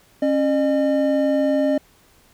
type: tone pair together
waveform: triangle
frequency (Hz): 273.7 / 606.3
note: C#4 / D#5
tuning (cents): -22 / -45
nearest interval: octave + major second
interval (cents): 1377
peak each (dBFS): -17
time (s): 0.22-1.78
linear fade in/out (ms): 5
effects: pink hiss -55 dBFS RMS until 2.33 s